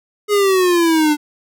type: exponential sweep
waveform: square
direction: down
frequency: 420.4 to 293.7 Hz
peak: -12 dBFS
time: 0.28-1.17 s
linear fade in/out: 50 ms
effects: none